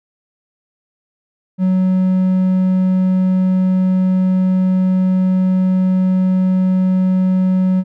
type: tone with hard clipping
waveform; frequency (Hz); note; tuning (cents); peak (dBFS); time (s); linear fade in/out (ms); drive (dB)
triangle; 185.9; F#3; +8; -12; 1.58-7.84; 50; 6
effects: none